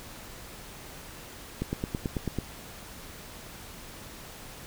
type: click train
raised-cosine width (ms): 3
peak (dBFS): -16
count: 8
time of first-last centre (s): 1.62-2.387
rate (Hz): 9.13
effects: pink hiss -45 dBFS RMS until 4.66 s